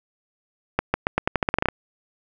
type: accelerating click train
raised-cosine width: 0.5 ms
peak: -4 dBFS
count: 13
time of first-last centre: 0.79-1.686 s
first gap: 150 ms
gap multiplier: 0.86
effects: none